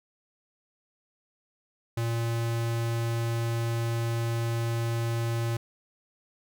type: tone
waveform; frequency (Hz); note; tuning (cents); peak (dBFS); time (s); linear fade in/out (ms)
square; 116; A#2; -8; -27; 1.97-5.57; 5
effects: none